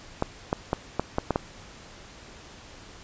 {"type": "clicks", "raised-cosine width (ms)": 1, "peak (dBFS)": -9, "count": 7, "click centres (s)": [0.224, 0.529, 0.731, 0.996, 1.184, 1.307, 1.359], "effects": ["pink hiss -47 dBFS RMS until 3.03 s", "resampled to 16000 Hz"]}